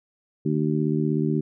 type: harmonic tone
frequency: 76.4 Hz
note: D#2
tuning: 31 cents flat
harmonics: 2 / 3 / 4 / 5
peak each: -24 / -26 / -27 / -28 dBFS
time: 0.45-1.41 s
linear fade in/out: 10 ms
effects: none